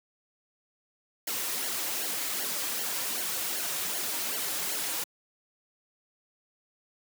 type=noise with flanger; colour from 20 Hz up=white; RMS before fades=-32 dBFS; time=1.27-5.04 s; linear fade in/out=5 ms; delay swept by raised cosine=0.8 to 4.8 ms; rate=2.6 Hz; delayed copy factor=-0.75; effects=high-pass 200 Hz 12 dB/octave